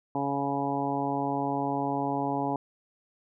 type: harmonic tone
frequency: 140 Hz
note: C#3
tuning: 18 cents sharp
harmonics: 1 / 2 / 3 / 4 / 5 / 6 / 7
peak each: -37 / -31 / -36 / -38 / -34 / -32 / -36 dBFS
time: 0.15-2.56 s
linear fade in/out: 2 ms
effects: none